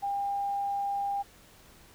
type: tone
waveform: sine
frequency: 801 Hz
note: G5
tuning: 37 cents sharp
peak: -28 dBFS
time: 0.02-1.23 s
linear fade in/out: 20 ms
effects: pink hiss -56 dBFS RMS until 1.94 s